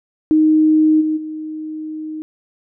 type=tone with level steps; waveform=sine; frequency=311.1 Hz; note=D#4; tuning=in tune; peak=-9 / -15 / -24 dBFS; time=0.31-2.22 s; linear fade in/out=0 ms; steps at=1 / 1.16 s; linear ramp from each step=20 ms; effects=none